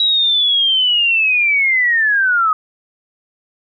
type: linear sweep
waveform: sine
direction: down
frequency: 3884 to 1244.5 Hz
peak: -11 dBFS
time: 0-2.53 s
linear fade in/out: 2 ms
effects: none